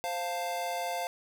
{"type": "chord", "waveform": "square", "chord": "F major", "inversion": "second", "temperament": "equal with one note detuned", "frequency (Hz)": [523.3, 698.5, 887.1], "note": ["C5", "F5", "A5"], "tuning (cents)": [0, 0, 14], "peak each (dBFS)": [-39, -34, -39], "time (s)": [0.04, 1.07], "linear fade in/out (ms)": 0, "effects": []}